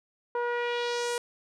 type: tone with low-pass filter sweep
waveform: sawtooth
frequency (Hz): 480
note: B4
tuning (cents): -49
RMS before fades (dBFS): -30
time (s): 0.35-1.18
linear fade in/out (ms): 2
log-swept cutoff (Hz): 1100 to 9800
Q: 1.7
effects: none